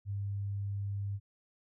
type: tone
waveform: sine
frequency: 100 Hz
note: G2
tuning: 35 cents sharp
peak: -33 dBFS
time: 0.05-1.2 s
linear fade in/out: 50 ms
effects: none